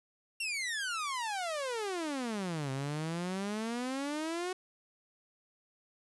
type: exponential two-way sweep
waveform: sawtooth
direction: down then up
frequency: 2794 to 131.3 to 373.4 Hz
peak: -30 dBFS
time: 0.4-4.53 s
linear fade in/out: 5 ms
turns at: 2.71 s
effects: resampled to 24000 Hz + 10-bit